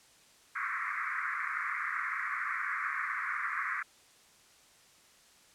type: band-pass noise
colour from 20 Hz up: pink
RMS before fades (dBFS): -35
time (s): 0.55-3.83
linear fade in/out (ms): 10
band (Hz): 1100 to 2200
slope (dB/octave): 96
effects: white hiss -61 dBFS RMS until 5.54 s + low-pass 9000 Hz 12 dB/octave